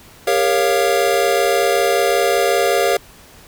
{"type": "chord", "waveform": "square", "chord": "G half-diminished seventh", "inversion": "none", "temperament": "equal with one note detuned", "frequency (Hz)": [400.9, 466.2, 554.4, 698.5], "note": ["G4", "Bb4", "Db5", "F5"], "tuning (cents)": [39, 0, 0, 0], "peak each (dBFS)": -20, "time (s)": [0.27, 2.97], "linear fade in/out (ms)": 5, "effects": ["pink hiss -44 dBFS RMS until 3.47 s"]}